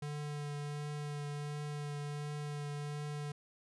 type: tone with vibrato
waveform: square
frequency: 146.83 Hz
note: D3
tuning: in tune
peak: -39 dBFS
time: 0.02-3.32 s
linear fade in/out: 5 ms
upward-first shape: triangle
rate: 1.4 Hz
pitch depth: 16 cents each way
effects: resampled to 24000 Hz

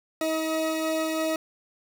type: tone pair together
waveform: 40% pulse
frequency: 319 / 635 Hz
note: D#4 / D#5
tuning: +43 / +35 cents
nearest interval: octave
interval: 1192 cents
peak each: -27 dBFS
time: 0.21-1.36 s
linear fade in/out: 2 ms
effects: none

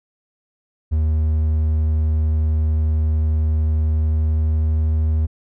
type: tone with pitch glide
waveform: triangle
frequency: 77.78 to 78.32 Hz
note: D#2 to D#2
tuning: 0 to +12 cents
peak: -13 dBFS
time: 0.91-5.27 s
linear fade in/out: 20 ms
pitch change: +12 cents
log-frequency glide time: 3.84-5.02 s
effects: none

